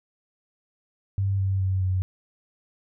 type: tone with pitch steps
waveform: sine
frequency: 98 / 96.32 / 94.66 / 93.04 Hz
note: G2 / G2 / F#2 / F#2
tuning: 0 / -30 / +40 / +10 cents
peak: -21 dBFS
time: 1.18-2.02 s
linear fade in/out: 0 ms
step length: 210 ms
effects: none